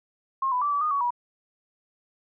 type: tone with pitch steps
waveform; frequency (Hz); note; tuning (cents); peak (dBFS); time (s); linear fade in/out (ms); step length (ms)
sine; 1071 / 996 / 1164 / 1150 / 1227 / 1124 / 967; C6 / B5 / D6 / D6 / D#6 / C#6 / B5; +40 / +14 / -16 / -37 / -25 / +24 / -37; -22; 0.42-1.106; 5; 98
effects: none